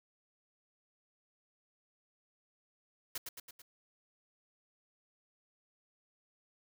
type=noise with echo; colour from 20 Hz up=white; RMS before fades=-39 dBFS; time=3.15-3.18 s; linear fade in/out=5 ms; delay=110 ms; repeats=4; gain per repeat=-4 dB; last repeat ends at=3.62 s; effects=none